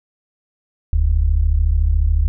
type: tone pair together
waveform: sine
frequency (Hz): 42.14 / 76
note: E1 / D#2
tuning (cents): +39 / -40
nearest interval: minor seventh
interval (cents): 1021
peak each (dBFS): -15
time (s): 0.93-2.28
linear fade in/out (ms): 0
effects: none